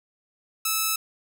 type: tone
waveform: 5% pulse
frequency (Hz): 1305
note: E6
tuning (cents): -18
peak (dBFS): -11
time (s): 0.65-0.96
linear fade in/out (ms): 5
effects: none